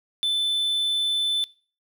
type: tone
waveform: triangle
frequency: 3520 Hz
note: A7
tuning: in tune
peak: -19 dBFS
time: 0.23-1.44 s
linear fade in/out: 0 ms
effects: noise-tail reverb RT60 0.4 s tail -23 dB re dry